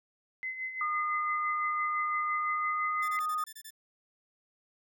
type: tone with tremolo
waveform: sine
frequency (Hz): 2047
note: C7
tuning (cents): -38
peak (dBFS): -32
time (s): 0.43-3.19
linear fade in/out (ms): 0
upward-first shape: sine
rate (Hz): 5.9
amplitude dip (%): 60
type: tone with pitch glide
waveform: sine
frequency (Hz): 1221 to 1240.9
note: D#6 to D#6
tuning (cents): -33 to -5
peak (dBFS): -29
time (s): 0.81-3.44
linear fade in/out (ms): 2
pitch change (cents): +28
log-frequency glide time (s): 2.31-3.11
type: tone bursts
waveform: 5% pulse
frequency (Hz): 1761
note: A6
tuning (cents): +1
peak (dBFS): -33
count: 8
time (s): 3.02-3.707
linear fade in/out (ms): 10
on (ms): 64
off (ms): 25
effects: none